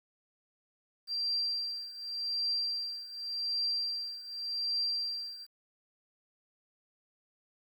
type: tone with tremolo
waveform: sine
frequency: 4721 Hz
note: D8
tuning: 8 cents sharp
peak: -28 dBFS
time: 1.07-5.47 s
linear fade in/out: 50 ms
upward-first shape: triangle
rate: 0.87 Hz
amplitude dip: 85%
effects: 10-bit